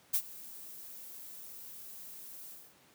violet noise with ADSR envelope, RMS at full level -27 dBFS, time 0.13-2.75 s, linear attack 17 ms, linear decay 64 ms, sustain -21 dB, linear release 260 ms, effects pink hiss -63 dBFS RMS until 2.94 s + high-pass 150 Hz 12 dB/octave

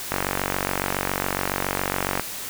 click train, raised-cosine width 0.5 ms, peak -7 dBFS, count 99, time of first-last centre 0.12-2.196 s, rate 47.2 Hz, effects white hiss -33 dBFS RMS until 2.49 s

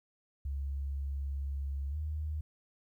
sine tone with pitch glide, 69.3 to 76.45 Hz, C#2 to D#2, 0 to -30 cents, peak -33 dBFS, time 0.45-2.41 s, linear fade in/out 5 ms, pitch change +170 cents, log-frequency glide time 1.9-1.96 s, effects 12-bit

